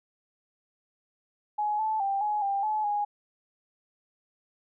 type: tone with pitch steps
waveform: sine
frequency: 840 / 871 / 789 / 840 / 794 / 857 / 826 Hz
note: G#5 / A5 / G5 / G#5 / G5 / A5 / G#5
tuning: +19 / -18 / +11 / +19 / +22 / -46 / -10 cents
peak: -25 dBFS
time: 1.58-3.05 s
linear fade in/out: 10 ms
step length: 210 ms
effects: none